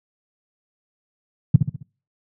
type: tone with echo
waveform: sine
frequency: 139.1 Hz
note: C#3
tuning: 6 cents sharp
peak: -4 dBFS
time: 1.54-1.56 s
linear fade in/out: 5 ms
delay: 67 ms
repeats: 4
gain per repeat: -7 dB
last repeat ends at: 1.828 s
effects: noise-tail reverb RT60 0.4 s tail -23 dB re dry + high-pass 80 Hz 12 dB/octave